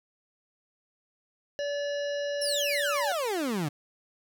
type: harmonic tone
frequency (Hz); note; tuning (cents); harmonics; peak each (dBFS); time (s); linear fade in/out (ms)
575; D5; -37; 1 / 3 / 5 / 7 / 9 / 10; -29 / -39 / -43 / -46 / -48 / -49; 1.59-3.12; 0
type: exponential sweep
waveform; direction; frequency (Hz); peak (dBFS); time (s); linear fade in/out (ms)
30% pulse; down; 5700 to 138.59; -25; 2.41-3.69; 10
effects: none